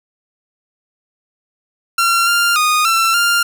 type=tone with pitch steps; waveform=sawtooth; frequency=1370 / 1395 / 1234 / 1344 / 1397 Hz; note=F6 / F6 / D#6 / E6 / F6; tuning=-34 / -2 / -15 / +33 / 0 cents; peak=-8 dBFS; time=1.98-3.43 s; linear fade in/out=5 ms; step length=290 ms; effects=none